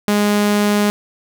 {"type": "tone", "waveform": "sawtooth", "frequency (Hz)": 206.8, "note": "G#3", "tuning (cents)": -7, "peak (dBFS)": -9, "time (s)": [0.08, 0.9], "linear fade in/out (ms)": 0, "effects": []}